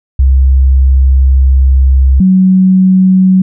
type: tone pair in turn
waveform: sine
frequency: 66.2 / 187.24 Hz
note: C2 / F#3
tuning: +21 / +21 cents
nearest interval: octave + tritone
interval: 1800 cents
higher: second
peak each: -3 dBFS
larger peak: neither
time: 0.19-2.2 / 2.2-3.42 s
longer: first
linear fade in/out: 5 ms
effects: none